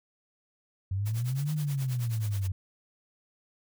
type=exponential two-way sweep; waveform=sine; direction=up then down; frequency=92.5 to 155.56 to 92.5 Hz; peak=-27 dBFS; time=0.91-2.52 s; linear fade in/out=5 ms; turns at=1.53 s
type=noise with tremolo; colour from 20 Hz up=white; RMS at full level=-42 dBFS; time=1.05-2.48 s; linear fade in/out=20 ms; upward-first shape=triangle; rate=9.4 Hz; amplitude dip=100%
effects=none